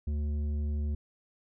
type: tone with tanh clipping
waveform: sine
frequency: 74 Hz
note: D2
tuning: 14 cents sharp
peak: -30 dBFS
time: 0.07-0.95 s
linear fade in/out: 5 ms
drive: 9 dB
effects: none